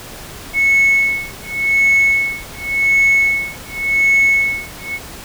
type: tone with tremolo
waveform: sine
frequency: 2200 Hz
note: C#7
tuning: 14 cents flat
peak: -7 dBFS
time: 0.53-4.99 s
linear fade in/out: 50 ms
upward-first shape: sine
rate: 0.89 Hz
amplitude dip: 100%
effects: tanh soft clip ceiling -6 dBFS + pink hiss -33 dBFS RMS until 5.24 s